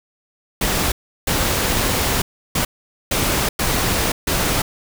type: noise bursts at uneven times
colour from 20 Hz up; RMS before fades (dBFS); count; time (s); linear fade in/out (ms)
pink; -19; 6; 0.61-0.92 / 1.27-2.22 / 2.55-2.65 / 3.11-3.49 / 3.59-4.12 / 4.27-4.62; 5
effects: none